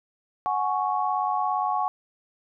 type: chord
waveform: sine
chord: F# suspended second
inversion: none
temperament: equal with one note detuned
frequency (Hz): 740 / 837.4 / 1108.7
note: F#5 / G#5 / C#6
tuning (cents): 0 / +14 / 0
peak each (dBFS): -27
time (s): 0.46-1.88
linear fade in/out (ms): 0
effects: none